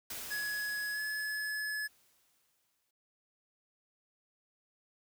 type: noise with exponential decay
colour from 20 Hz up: white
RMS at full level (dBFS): -41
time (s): 0.1-2.91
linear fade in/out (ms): 5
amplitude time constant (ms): 610
type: tone with pitch glide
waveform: square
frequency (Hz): 1682 to 1710.4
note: G#6 to A6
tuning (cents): +22 to -49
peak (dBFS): -35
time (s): 0.3-1.88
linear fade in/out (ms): 20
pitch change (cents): +29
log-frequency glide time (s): 0.93-0.99
effects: none